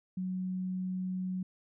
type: tone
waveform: sine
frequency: 185 Hz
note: F#3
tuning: in tune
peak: -32 dBFS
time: 0.17-1.43 s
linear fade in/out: 5 ms
effects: none